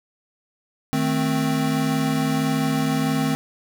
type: chord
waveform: square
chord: A diminished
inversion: second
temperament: equal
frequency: 155.56 / 220 / 261.6 Hz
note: Eb3 / A3 / C4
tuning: 0 / 0 / 0 cents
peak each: -25 / -27 / -23 dBFS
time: 0.93-3.35 s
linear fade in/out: 0 ms
effects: none